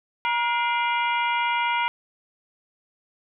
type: harmonic tone with a mistuned harmonic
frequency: 475.6 Hz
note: A#4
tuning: 35 cents sharp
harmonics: 2 / 3 / 4 / 5 / 6 / 7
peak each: -23 / -30 / -29 / -31 / -33 / -39 dBFS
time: 0.25-1.88 s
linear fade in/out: 0 ms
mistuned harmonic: 4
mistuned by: +150 cents
effects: none